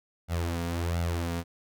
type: tone with flanger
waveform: sawtooth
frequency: 85.1 Hz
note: F2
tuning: 44 cents flat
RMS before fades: -30 dBFS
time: 0.28-1.44 s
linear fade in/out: 50 ms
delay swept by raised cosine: 1.4 to 4.3 ms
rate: 1.4 Hz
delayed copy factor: +0.65
effects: none